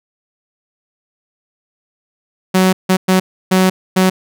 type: tone bursts at uneven times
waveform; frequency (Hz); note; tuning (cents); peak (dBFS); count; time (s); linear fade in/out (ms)
sawtooth; 186.7; F#3; +16; -5; 5; 2.54-2.73 / 2.89-2.97 / 3.08-3.2 / 3.51-3.7 / 3.96-4.1; 10
effects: none